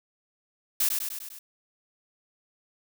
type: noise with echo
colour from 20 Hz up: blue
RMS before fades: -24 dBFS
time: 0.8-0.89 s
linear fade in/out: 5 ms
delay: 100 ms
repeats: 5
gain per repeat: -4 dB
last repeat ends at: 1.39 s
effects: none